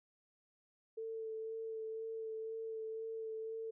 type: tone with vibrato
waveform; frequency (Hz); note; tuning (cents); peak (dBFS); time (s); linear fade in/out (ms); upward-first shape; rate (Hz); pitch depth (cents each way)
sine; 445; A4; +20; -40; 0.97-3.71; 10; sine; 2; 15
effects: none